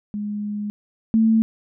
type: tone pair in turn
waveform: sine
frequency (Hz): 207.7 / 222.8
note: G#3 / A3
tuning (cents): 0 / +22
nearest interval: minor second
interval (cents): 122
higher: second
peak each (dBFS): -24 / -13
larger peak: second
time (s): 0.14-0.7 / 1.14-1.42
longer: first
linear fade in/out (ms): 0
effects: none